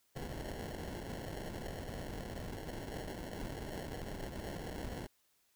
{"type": "noise with sample-and-hold", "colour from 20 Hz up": "pink", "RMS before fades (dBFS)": -43, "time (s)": [0.15, 5.07], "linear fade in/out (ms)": 10, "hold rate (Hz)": 1225, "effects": ["white hiss -74 dBFS RMS until 5.55 s"]}